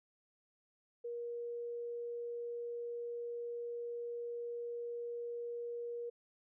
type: tone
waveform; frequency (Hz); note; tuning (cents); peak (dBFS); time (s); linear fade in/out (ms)
sine; 474.5; A#4; +31; -39; 1.04-6.1; 10
effects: none